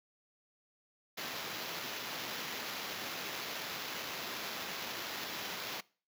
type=noise with sample-and-hold; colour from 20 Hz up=violet; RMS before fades=-41 dBFS; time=1.17-5.81 s; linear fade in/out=10 ms; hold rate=8820 Hz; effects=noise-tail reverb RT60 0.4 s tail -23 dB re dry + high-pass 150 Hz 12 dB/octave